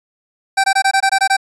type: tone bursts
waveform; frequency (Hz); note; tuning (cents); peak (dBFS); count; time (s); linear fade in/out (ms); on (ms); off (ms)
25% pulse; 778; G5; -13; -7; 9; 0.57-1.368; 10; 70; 21
effects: resampled to 24000 Hz